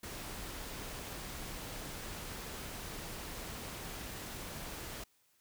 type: noise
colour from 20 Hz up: pink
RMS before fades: -44 dBFS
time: 0.03-5.04 s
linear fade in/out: 5 ms
effects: white hiss -72 dBFS RMS until 5.4 s